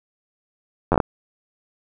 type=slowing click train; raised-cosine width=1 ms; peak=-3 dBFS; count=6; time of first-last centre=0.92-1.002 s; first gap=10 ms; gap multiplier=1.25; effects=none